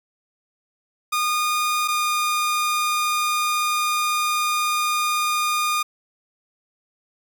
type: tone pair in turn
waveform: sawtooth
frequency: 1223 / 1218.7 Hz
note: D#6 / D#6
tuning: -30 / -36 cents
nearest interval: unison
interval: 6 cents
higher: first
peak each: -16 dBFS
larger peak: neither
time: 1.12-1.88 / 1.88-5.83 s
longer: second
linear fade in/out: 10 ms
effects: none